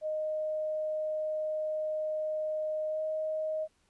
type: tone with pitch glide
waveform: sine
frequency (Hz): 619 to 625.1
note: D#5 to D#5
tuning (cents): -9 to +8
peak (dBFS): -30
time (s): 0.01-3.68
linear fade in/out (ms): 50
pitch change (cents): +17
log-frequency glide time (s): 2.88-3.01
effects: pink hiss -71 dBFS RMS until 3.89 s + resampled to 24000 Hz